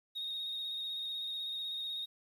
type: tone with vibrato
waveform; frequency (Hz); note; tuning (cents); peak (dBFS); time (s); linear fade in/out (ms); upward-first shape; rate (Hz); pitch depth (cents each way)
triangle; 3729; A#7; 0; -34; 0.15-2.06; 20; square; 16; 19
effects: tanh soft clip ceiling -33 dBFS + 11-bit